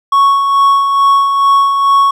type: tone with tremolo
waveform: triangle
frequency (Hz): 1108.7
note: C#6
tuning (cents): 0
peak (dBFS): -3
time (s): 0.12-2.11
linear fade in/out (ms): 5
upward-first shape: sine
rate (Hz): 2.3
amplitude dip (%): 45
effects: none